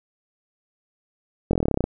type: slowing click train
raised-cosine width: 2 ms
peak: -7 dBFS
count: 13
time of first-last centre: 1.51-1.841 s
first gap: 22 ms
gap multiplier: 1.04
effects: none